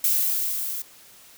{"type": "noise with level ramp", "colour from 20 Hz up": "violet", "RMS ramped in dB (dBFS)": [-20, -31], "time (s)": [0.04, 0.82], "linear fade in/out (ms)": 2, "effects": ["white hiss -50 dBFS RMS until 1.37 s"]}